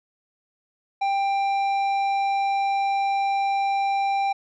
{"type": "tone with tanh clipping", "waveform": "sine", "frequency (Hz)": 790, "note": "G5", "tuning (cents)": 13, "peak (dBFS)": -22, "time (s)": [1.01, 4.33], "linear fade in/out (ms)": 10, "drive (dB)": 10, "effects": []}